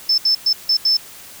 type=tone bursts at uneven times; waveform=sine; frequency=5274 Hz; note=E8; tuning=in tune; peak=-12 dBFS; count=5; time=0.09-0.18 / 0.25-0.35 / 0.46-0.53 / 0.69-0.77 / 0.85-0.97 s; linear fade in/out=5 ms; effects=white hiss -39 dBFS RMS until 1.4 s